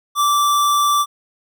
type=tone; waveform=square; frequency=1167 Hz; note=D6; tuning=11 cents flat; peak=-14 dBFS; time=0.15-1.06 s; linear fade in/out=50 ms; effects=none